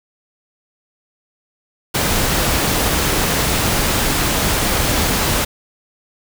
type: noise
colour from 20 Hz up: pink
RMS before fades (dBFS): -17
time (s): 1.94-5.45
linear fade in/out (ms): 10
effects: none